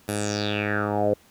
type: tone with low-pass filter sweep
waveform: 10% pulse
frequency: 103.83 Hz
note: G#2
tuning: in tune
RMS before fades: -25 dBFS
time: 0.08-1.14 s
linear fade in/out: 5 ms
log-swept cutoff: 12000 to 500 Hz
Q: 5.7
effects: pink hiss -56 dBFS RMS until 1.3 s + high-pass 60 Hz 12 dB/octave